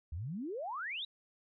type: exponential sweep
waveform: sine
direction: up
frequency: 71.2 to 3951 Hz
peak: -37 dBFS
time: 0.12-1.05 s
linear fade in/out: 5 ms
effects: none